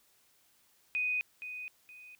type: tone with echo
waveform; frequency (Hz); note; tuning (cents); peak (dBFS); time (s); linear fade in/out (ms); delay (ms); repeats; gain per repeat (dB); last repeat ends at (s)
sine; 2492; D#7; +2; -29; 0.95-1.21; 0; 470; 2; -10; 2.15
effects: white hiss -68 dBFS RMS until 2.19 s